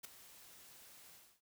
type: noise with ADSR envelope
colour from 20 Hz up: white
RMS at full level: -45 dBFS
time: 0.03-1.41 s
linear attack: 17 ms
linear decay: 8 ms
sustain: -14 dB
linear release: 290 ms
effects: none